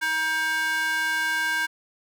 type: tone with high-pass filter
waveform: square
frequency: 316.9 Hz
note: D#4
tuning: 32 cents sharp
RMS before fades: -25 dBFS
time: 0.01-1.67 s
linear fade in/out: 20 ms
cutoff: 1400 Hz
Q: 5.5
effects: none